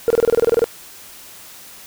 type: tone bursts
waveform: sine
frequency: 464.3 Hz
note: A#4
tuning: 7 cents flat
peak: -8 dBFS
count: 12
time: 0.08-0.642 s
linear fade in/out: 0 ms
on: 23 ms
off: 26 ms
effects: tanh soft clip ceiling -9 dBFS + white hiss -40 dBFS RMS until 1.86 s